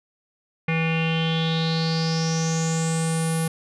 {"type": "tone with low-pass filter sweep", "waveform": "square", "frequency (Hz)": 162.6, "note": "E3", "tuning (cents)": -23, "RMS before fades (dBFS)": -23, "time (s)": [0.68, 3.48], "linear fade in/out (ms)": 5, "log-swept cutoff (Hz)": [2300, 11000], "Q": 7.4, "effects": []}